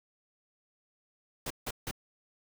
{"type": "noise bursts", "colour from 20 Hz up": "pink", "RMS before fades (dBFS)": -36, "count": 3, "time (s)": [1.46, 1.912], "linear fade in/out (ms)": 5, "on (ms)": 44, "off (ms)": 160, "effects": []}